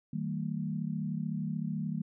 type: tone cluster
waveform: sine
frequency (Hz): 157.8 / 194 / 227.5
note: D#3 / G3 / A#3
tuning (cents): +25 / -18 / -42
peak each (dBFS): -35 / -36 / -37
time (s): 0.13-2.02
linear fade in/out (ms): 5
effects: none